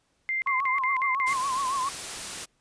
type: tone bursts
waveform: sine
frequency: 2093 Hz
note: C7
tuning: in tune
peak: -25 dBFS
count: 6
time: 0.29-1.33 s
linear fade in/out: 0 ms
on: 130 ms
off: 52 ms
type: tone with vibrato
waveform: sine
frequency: 1066 Hz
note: C6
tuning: 32 cents sharp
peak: -25 dBFS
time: 0.46-1.89 s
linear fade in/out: 5 ms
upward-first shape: triangle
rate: 7.2 Hz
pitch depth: 110 cents each way
type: noise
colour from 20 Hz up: white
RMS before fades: -35 dBFS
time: 1.26-2.46 s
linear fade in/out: 20 ms
effects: pink hiss -70 dBFS RMS until 2.6 s + resampled to 22050 Hz